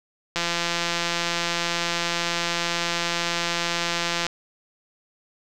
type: click train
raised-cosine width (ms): 0.2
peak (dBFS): -7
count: 669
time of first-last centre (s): 0.36-4.266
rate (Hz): 171
effects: none